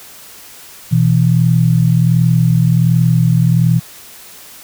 sine tone pair together, 123.47 / 164.81 Hz, B2 / E3, 0 / 0 cents, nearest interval perfect fourth, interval 500 cents, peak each -11 dBFS, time 0.91-3.8 s, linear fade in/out 20 ms, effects white hiss -37 dBFS RMS until 4.63 s

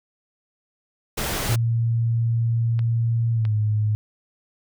pink noise, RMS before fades -26 dBFS, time 1.17-1.56 s, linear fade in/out 10 ms
sine tone with pitch glide, 115.7 to 106.71 Hz, A#2 to G#2, -13 to +47 cents, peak -18 dBFS, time 1.49-3.95 s, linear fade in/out 0 ms, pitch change -140 cents, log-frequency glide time 3.33-3.52 s
clicks, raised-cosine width 0.3 ms, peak -22 dBFS, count 2, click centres 2.792 / 3.452 s
effects none

